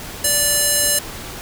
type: tone with band-pass filter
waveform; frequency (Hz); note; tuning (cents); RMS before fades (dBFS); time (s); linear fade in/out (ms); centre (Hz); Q
square; 583; D5; -13; -17; 0.24-0.99; 5; 10000; 1.4
effects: pink hiss -32 dBFS RMS until 1.41 s